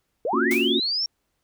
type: linear sweep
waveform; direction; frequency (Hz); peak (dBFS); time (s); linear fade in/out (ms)
sine; up; 415.3 to 5588; -22; 0.25-1.06; 2
type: chord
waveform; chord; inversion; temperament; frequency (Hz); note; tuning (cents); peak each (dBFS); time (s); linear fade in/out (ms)
sine; Gb major seventh; first; equal; 233.1 / 277.2 / 349.2 / 370; Bb3 / Db4 / F4 / Gb4; 0 / 0 / 0 / 0; -26; 0.33-0.8; 5
type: noise with exponential decay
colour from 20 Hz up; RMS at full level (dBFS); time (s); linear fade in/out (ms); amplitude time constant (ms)
white; -29; 0.51-0.8; 2; 63
effects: pink hiss -74 dBFS RMS until 1.43 s